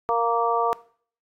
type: harmonic tone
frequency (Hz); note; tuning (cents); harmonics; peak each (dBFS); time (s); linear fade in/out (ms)
232.9; A#3; -1; 2 / 3 / 4 / 5; -25 / -25 / -25 / -25; 0.09-0.73; 0
effects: noise-tail reverb RT60 0.5 s tail -20 dB re dry + AAC 48 kbps